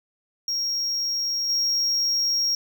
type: tone with level steps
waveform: triangle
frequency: 5588 Hz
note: F8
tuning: in tune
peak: -22 / -19 dBFS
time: 0.48-2.55 s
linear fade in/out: 2 ms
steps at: 1.49 s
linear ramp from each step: 5 ms
effects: none